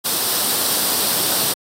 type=noise with comb filter; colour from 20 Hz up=white; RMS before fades=-19 dBFS; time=0.04-1.54 s; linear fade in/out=20 ms; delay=0.22 ms; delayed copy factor=+0.5; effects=high-pass 150 Hz 12 dB/octave + AAC 48 kbps